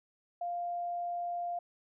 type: tone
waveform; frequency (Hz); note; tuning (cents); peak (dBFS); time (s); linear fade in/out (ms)
sine; 698.5; F5; 0; -33; 0.41-1.59; 5
effects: none